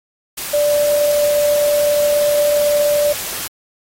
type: tone in noise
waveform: sine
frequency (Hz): 587.3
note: D5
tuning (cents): 0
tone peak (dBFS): -12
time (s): 0.53-3.13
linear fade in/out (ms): 10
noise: white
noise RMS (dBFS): -25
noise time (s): 0.37-3.48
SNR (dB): +10
effects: AAC 48 kbps